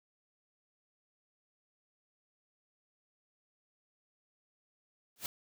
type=noise with exponential growth; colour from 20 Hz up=white; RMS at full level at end=-33 dBFS; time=5.16-5.26 s; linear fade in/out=1 ms; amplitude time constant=20 ms; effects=none